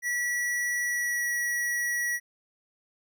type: tone with pitch glide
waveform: square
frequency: 1941 to 1927.6 Hz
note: B6 to B6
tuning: -31 to -43 cents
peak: -27 dBFS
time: 0.02-2.2 s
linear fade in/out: 50 ms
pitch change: -12 cents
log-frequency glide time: 0.84-1.29 s
effects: none